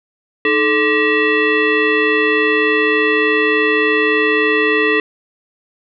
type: tone with frequency modulation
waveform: sine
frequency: 1174.7 Hz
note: D6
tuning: in tune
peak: -11 dBFS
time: 0.45-5 s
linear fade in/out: 2 ms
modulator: 742 Hz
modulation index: 2
effects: none